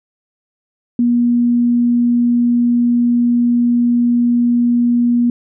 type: tone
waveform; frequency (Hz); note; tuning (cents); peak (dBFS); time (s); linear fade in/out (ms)
sine; 240; B3; -49; -10; 0.99-5.3; 2
effects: none